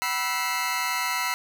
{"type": "tone cluster", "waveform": "25% pulse", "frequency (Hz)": [754, 978, 1319, 2107], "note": ["F#5", "B5", "E6", "C7"], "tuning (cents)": [32, -17, 1, 12], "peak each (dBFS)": [-32, -25, -26, -27], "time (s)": [0.02, 1.34], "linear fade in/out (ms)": 0, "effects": []}